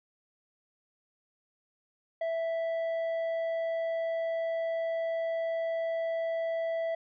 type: tone with tanh clipping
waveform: sine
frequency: 659.3 Hz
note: E5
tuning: in tune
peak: -30 dBFS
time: 2.21-6.95 s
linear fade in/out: 5 ms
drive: 6 dB
effects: none